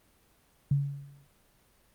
sine tone with exponential decay, 140.9 Hz, C#3, 29 cents sharp, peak -20 dBFS, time 0.71-1.27 s, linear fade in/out 5 ms, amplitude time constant 120 ms, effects pink hiss -65 dBFS RMS until 1.94 s + Opus 32 kbps

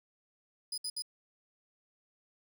30% pulse tone bursts, 4978 Hz, D#8, in tune, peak -32 dBFS, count 3, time 0.72-1.022 s, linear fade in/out 5 ms, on 58 ms, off 64 ms, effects none

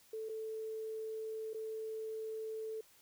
sine tone with dropouts, 440 Hz, A4, in tune, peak -39 dBFS, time 0.13-2.81 s, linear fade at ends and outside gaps 5 ms, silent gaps 0.289-0.293 / 1.534-1.544 s, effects white hiss -65 dBFS RMS until 3.01 s

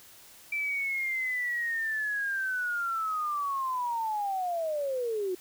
sine linear sweep, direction down, 2340 to 354.6 Hz, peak -28 dBFS, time 0.52-5.35 s, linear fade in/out 5 ms, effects white hiss -53 dBFS RMS until 5.4 s

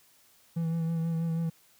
triangle tone with vibrato, 164.81 Hz, E3, in tune, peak -25 dBFS, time 0.56-1.5 s, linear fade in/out 10 ms, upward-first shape sine, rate 6.2 Hz, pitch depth 25 cents each way, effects white hiss -62 dBFS RMS until 1.79 s

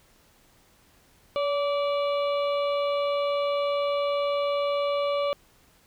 harmonic tone with a mistuned harmonic, 580 Hz, D5, 22 cents flat, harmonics 1 / 2 / 4 / 5 / 6 / 7, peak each -24 / -31 / -39 / -40 / -42 / -45 dBFS, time 1.36-5.33 s, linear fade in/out 0 ms, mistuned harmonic 1, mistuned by -30 cents, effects pink hiss -60 dBFS RMS until 5.86 s

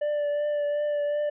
triangle tone with vibrato, 587.3 Hz, D5, in tune, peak -22 dBFS, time 0.01-1.3 s, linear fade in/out 10 ms, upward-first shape triangle, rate 2.7 Hz, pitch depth 21 cents each way, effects resampled to 8000 Hz

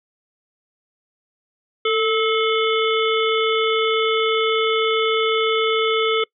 harmonic tone with a mistuned harmonic, 433 Hz, A4, 28 cents flat, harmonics 1 / 3 / 5 / 7 / 8, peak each -18 / -23 / -25 / -26 / -27 dBFS, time 1.85-6.24 s, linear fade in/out 5 ms, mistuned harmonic 1, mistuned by +49 cents, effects noise-tail reverb RT60 0.1 s tail -24 dB re dry

